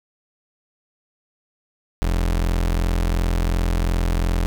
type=tone; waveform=35% pulse; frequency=42.79 Hz; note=F1; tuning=35 cents flat; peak=-16 dBFS; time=2.02-4.46 s; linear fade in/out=0 ms; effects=none